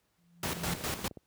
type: tone with exponential growth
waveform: sine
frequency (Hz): 171.7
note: F3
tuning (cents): -29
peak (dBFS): -30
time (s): 0.18-0.74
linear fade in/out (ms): 0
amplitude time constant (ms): 120
type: noise with tremolo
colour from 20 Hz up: pink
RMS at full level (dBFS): -33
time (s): 0.43-1.08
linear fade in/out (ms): 2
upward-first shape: square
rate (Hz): 4.9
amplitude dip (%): 65
type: click train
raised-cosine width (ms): 2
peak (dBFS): -31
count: 11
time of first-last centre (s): 0.57-1.172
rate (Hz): 16.6
effects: pink hiss -75 dBFS RMS until 1.26 s + high-pass 60 Hz 12 dB/octave